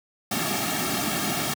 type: noise with comb filter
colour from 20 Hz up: pink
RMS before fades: -26 dBFS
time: 0.31-1.54 s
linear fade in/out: 5 ms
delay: 2 ms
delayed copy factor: -0.95
effects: high-pass 150 Hz 12 dB/octave